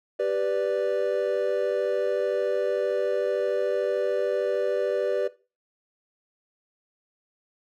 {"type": "chord", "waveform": "triangle", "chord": "G major", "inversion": "none", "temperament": "equal", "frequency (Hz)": [392, 493.9, 587.3], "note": ["G4", "B4", "D5"], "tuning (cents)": [0, 0, 0], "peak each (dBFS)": [-26, -24, -24], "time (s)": [0.19, 5.28], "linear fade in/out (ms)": 10, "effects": ["noise-tail reverb RT60 0.3 s tail -17 dB re dry", "tanh soft clip ceiling -12 dBFS"]}